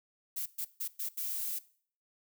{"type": "noise bursts at uneven times", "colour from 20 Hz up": "violet", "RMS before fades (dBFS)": -36, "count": 5, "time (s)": [[0.36, 0.46], [0.58, 0.65], [0.8, 0.88], [0.99, 1.09], [1.17, 1.59]], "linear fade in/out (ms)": 10, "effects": ["noise-tail reverb RT60 0.5 s tail -19 dB re dry"]}